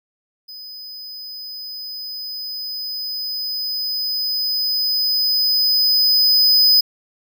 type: tone with level ramp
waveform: square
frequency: 5010 Hz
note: D#8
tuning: 11 cents sharp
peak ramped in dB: -34 to -10 dBFS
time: 0.48-6.81 s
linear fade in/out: 10 ms
effects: none